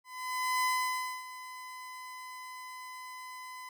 30% pulse tone with ADSR envelope, 1013 Hz, B5, 44 cents sharp, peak -24 dBFS, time 0.04-3.69 s, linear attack 600 ms, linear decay 590 ms, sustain -16 dB, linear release 3 ms, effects none

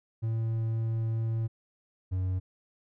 triangle tone pair in turn, 112.8 / 92.71 Hz, A2 / F#2, +44 / +4 cents, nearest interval minor third, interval 340 cents, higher first, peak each -25 dBFS, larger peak neither, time 0.22-1.48 / 2.11-2.4 s, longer first, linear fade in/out 20 ms, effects none

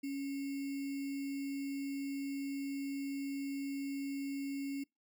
sine tone with sample-and-hold, 277.2 Hz, C#4, in tune, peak -36 dBFS, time 0.03-4.84 s, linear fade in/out 10 ms, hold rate 2450 Hz, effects noise-tail reverb RT60 0.2 s tail -25 dB re dry

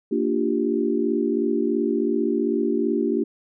sine chord, G minor seventh, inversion first, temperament equal with one note detuned, 230.3 / 293.7 / 349.2 / 392 Hz, Bb3 / D4 / F4 / G4, -21 / 0 / 0 / 0 cents, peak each -25 dBFS, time 0.11-3.24 s, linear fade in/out 10 ms, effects none

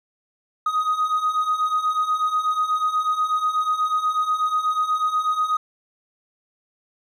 triangle beating tone pair, 1244.5 / 1252.7 Hz, D#6 / D#6, 0 / +11 cents, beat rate 8.2 Hz, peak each -22 / -18 dBFS, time 0.66-5.57 s, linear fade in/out 5 ms, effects tanh soft clip ceiling -13 dBFS

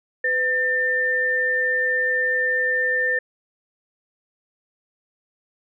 sine tone pair together, 503 / 1795.9 Hz, B4 / A6, +32 / +35 cents, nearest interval octave + minor seventh, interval 2203 cents, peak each -26 / -19 dBFS, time 0.24-3.19 s, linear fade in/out 5 ms, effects none

